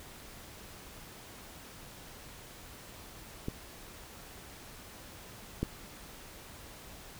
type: clicks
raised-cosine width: 3 ms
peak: -21 / -17 dBFS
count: 2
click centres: 3.484 / 5.63 s
effects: pink hiss -50 dBFS RMS until 7.19 s